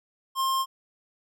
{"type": "tone", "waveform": "square", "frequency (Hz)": 1062, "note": "C6", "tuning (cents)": 25, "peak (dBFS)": -24, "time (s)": [0.35, 0.66], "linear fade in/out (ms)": 50, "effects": []}